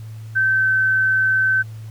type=tone with pitch glide; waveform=sine; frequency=1546 to 1536.2 Hz; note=G6 to G6; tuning=-24 to -35 cents; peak=-14 dBFS; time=0.35-1.63 s; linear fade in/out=20 ms; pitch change=-11 cents; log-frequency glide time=0.53-0.68 s; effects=added 110 Hz sine -31 dBFS peak until 1.9 s + pink hiss -51 dBFS RMS until 1.9 s